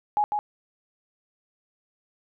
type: tone with echo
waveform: sine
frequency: 836 Hz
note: G#5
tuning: 11 cents sharp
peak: -19 dBFS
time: 0.17-0.24 s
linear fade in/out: 0 ms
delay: 150 ms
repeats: 1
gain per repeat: -4 dB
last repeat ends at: 0.39 s
effects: none